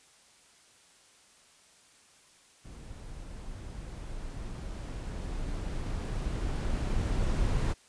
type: noise with level ramp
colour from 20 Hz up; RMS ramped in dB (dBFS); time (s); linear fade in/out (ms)
brown; -45 to -27; 2.64-7.74; 20
effects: white hiss -60 dBFS RMS until 7.88 s + resampled to 22050 Hz